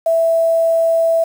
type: tone with quantisation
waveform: sine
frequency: 659.3 Hz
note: E5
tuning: in tune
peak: -11 dBFS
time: 0.06-1.24 s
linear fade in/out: 5 ms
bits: 6
effects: none